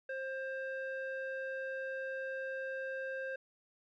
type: tone with low-pass filter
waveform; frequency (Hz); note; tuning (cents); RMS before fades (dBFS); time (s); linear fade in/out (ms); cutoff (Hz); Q
square; 530; C5; +22; -40; 0.09-3.36; 5; 1800; 2.7
effects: none